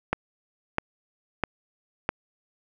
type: click train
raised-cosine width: 0.5 ms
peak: -8 dBFS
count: 4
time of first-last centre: 0.13-2.091 s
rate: 1.53 Hz
effects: none